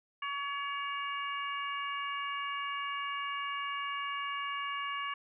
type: harmonic tone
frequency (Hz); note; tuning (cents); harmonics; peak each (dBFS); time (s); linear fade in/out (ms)
565; C#5; +33; 2 / 3 / 4 / 5; -36 / -42 / -42 / -42; 0.22-5.14; 5
effects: none